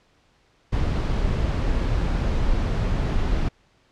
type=noise; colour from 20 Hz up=brown; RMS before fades=-22 dBFS; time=0.72-3.49 s; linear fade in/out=10 ms; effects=pink hiss -61 dBFS RMS until 3.91 s + low-pass 5000 Hz 12 dB/octave